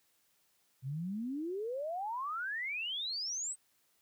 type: exponential sweep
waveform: sine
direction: up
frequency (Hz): 125.3 to 8372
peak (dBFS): -35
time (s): 0.82-3.56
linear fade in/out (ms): 50
effects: white hiss -73 dBFS RMS until 4.01 s + high-pass 60 Hz 12 dB/octave